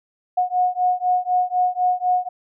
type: beating tone pair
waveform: sine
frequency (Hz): 725 / 729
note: F#5 / F#5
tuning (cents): -35 / -26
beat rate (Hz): 4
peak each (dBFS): -20 / -20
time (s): 0.37-2.29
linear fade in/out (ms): 10
effects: none